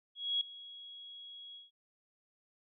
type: tone with ADSR envelope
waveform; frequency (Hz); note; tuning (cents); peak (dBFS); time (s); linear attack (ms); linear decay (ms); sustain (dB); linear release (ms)
sine; 3322; G#7; 0; -28; 0.15-1.71; 260; 3; -19; 160
effects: none